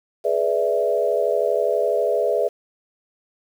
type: chord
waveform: sine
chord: E dominant seventh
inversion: first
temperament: equal with one note detuned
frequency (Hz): 421.1 / 493.9 / 587.3 / 659.3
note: G#4 / B4 / D5 / E5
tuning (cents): +24 / 0 / 0 / 0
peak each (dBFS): -23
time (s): 0.24-2.49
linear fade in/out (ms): 20
effects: 8-bit